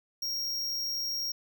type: tone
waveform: square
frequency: 5588 Hz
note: F8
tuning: in tune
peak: -31 dBFS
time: 0.22-1.32 s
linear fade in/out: 5 ms
effects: 11-bit